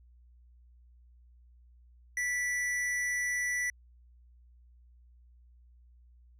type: tone with amplitude modulation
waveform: square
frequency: 1966 Hz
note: B6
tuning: 8 cents flat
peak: -29 dBFS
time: 2.17-3.7 s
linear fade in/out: 2 ms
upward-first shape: sine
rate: 256 Hz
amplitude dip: 25%
effects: added 60 Hz sine -56 dBFS peak until 6.39 s + low-pass 11000 Hz 12 dB/octave